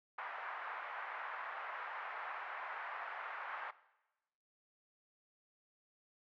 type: band-pass noise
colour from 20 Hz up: pink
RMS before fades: -45 dBFS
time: 0.18-3.71 s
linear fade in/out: 5 ms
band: 810 to 1900 Hz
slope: 24 dB/octave
effects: noise-tail reverb RT60 1.0 s tail -18 dB re dry